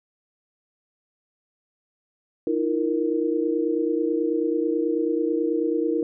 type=chord; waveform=sine; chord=Eb suspended second; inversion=none; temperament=equal with one note detuned; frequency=311.1 / 340.3 / 466.2 Hz; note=Eb4 / F4 / Bb4; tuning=0 / -45 / 0 cents; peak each=-25 dBFS; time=2.47-6.03 s; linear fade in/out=2 ms; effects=none